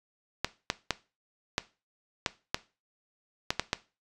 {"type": "clicks", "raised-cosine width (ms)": 0.2, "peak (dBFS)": -8, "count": 9, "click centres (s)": [0.446, 0.701, 0.907, 1.581, 2.262, 2.545, 3.505, 3.596, 3.731], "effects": ["noise-tail reverb RT60 0.3 s tail -17 dB re dry", "resampled to 24000 Hz"]}